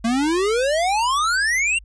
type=exponential sweep; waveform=square; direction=up; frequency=221.5 to 2831 Hz; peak=-18 dBFS; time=0.04-1.79 s; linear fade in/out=10 ms; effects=added 50 Hz sine -41 dBFS peak until 1.84 s + resampled to 22050 Hz